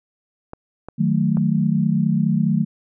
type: clicks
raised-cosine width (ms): 1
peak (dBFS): -19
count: 3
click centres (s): 0.534 / 0.886 / 1.371
type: chord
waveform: sine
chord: D# diminished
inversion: none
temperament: equal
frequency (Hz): 155.56 / 185 / 220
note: D#3 / F#3 / A3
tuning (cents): 0 / 0 / 0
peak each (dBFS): -20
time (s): 0.98-2.65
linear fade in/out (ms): 20
effects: none